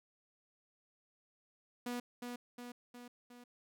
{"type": "tone with echo", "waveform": "sawtooth", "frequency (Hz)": 243.6, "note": "B3", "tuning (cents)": -24, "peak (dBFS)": -34, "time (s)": [1.86, 2], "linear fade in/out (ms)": 5, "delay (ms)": 360, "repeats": 4, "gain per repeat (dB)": -4, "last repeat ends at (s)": 3.44, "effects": []}